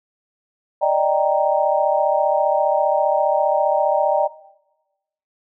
sine chord, Eb major seventh, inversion third, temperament equal, 587.3 / 622.3 / 784 / 932.3 Hz, D5 / Eb5 / G5 / Bb5, 0 / 0 / 0 / 0 cents, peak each -19 / -20 / -20 / -22 dBFS, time 0.81-4.28 s, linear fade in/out 20 ms, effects noise-tail reverb RT60 1.0 s tail -19 dB re dry

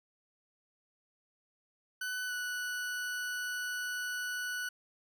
40% pulse tone with pitch glide, 1500 to 1479.3 Hz, F#6 to F#6, +23 to -1 cents, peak -34 dBFS, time 2.01-4.69 s, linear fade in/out 5 ms, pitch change -24 cents, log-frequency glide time 2.27-2.32 s, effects none

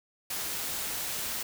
white noise, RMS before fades -34 dBFS, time 0.3-1.43 s, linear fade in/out 5 ms, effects none

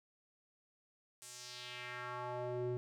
square tone with band-pass filter sweep, 123.47 Hz, B2, in tune, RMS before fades -43 dBFS, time 1.22-2.77 s, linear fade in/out 0 ms, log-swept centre 9000 to 290 Hz, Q 2, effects none

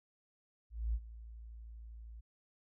sine tone with ADSR envelope, 56.3 Hz, A1, 40 cents sharp, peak -30 dBFS, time 0.7-2.21 s, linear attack 240 ms, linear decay 53 ms, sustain -17 dB, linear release 13 ms, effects none

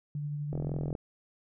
sine tone with tremolo, 146.83 Hz, D3, in tune, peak -31 dBFS, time 0.15-0.93 s, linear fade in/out 2 ms, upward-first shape triangle, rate 12 Hz, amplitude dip 25%
click train, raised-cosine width 2 ms, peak -23 dBFS, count 19, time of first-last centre 0.53-0.952 s, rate 42.7 Hz
effects none

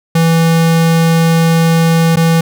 square tone with dropouts, 164.81 Hz, E3, in tune, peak -8 dBFS, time 0.15-2.41 s, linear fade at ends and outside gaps 5 ms, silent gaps 2.159-2.169 s, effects none

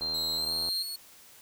sine tone, 4167 Hz, C8, 8 cents flat, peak -29 dBFS, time 0.01-0.83 s, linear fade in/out 10 ms
click train, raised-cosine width 1 ms, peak -29 dBFS, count 55, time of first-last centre 0.01-0.688 s, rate 79.7 Hz
sawtooth tone with pitch glide, 3900 to 4352 Hz, B7 to C#8, -23 to -33 cents, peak -32 dBFS, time 0.14-0.96 s, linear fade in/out 5 ms, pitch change +190 cents, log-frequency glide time 0.36-0.52 s
effects white hiss -54 dBFS RMS until 1.41 s

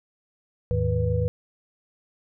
sine tone cluster, 79.2 / 106.4 / 157.4 / 489.2 Hz, D#2 / G#2 / D#3 / B4, +31 / +42 / +20 / -16 cents, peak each -27 / -24 / -29 / -27 dBFS, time 0.71-1.28 s, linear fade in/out 0 ms, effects none

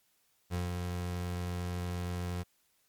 30% pulse tone with ADSR envelope, 88.7 Hz, F2, 27 cents sharp, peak -28 dBFS, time 0.5-2.44 s, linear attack 41 ms, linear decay 160 ms, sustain -3 dB, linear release 27 ms, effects white hiss -72 dBFS RMS until 2.88 s + MP3 96 kbps

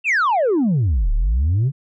sine exponential two-way sweep, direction down then up, 2798 to 34.03 to 146.8 Hz, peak -12 dBFS, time 0.04-1.72 s, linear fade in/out 50 ms, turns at 1.12 s, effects tanh soft clip ceiling -13 dBFS

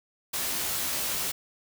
white noise with comb filter, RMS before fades -30 dBFS, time 0.33-1.32 s, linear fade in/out 10 ms, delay 15 ms, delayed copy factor +0.65, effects none

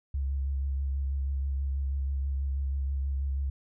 sine tone with vibrato, 68.4 Hz, C#2, 23 cents flat, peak -27 dBFS, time 0.14-3.5 s, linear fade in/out 5 ms, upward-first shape sine, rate 6.2 Hz, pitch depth 28 cents each way, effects none

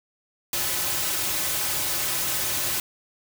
white noise with comb filter, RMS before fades -26 dBFS, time 0.53-2.8 s, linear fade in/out 2 ms, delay 4.3 ms, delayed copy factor -0.7, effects none

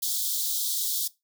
white high-pass noise, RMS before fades -28 dBFS, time 0.02-1.08 s, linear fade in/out 10 ms, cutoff 3300 Hz, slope 96 dB/octave, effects noise-tail reverb RT60 0.2 s tail -19 dB re dry

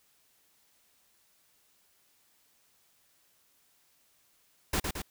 pink noise with echo, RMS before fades -29 dBFS, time 4.73-4.8 s, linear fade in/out 5 ms, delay 110 ms, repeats 2, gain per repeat -4 dB, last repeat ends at 5.02 s, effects white hiss -68 dBFS RMS until 5.1 s

